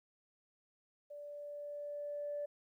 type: tone with level ramp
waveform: sine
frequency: 583 Hz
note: D5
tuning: 13 cents flat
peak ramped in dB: -46 to -36 dBFS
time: 1.1-2.46 s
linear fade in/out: 10 ms
effects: tanh soft clip ceiling -32 dBFS + 13-bit